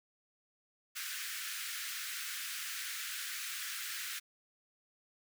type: high-pass noise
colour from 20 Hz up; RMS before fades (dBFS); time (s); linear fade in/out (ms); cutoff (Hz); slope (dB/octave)
pink; -41; 0.95-4.2; 20; 1400; 48
effects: none